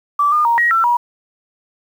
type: tone with pitch steps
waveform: sine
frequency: 1162 / 1213 / 936 / 1895 / 1343 / 960 Hz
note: D6 / D#6 / A#5 / A#6 / E6 / B5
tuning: -19 / -44 / +7 / +28 / +32 / -49 cents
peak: -11 dBFS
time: 0.19-0.97 s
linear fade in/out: 5 ms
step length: 130 ms
effects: 7-bit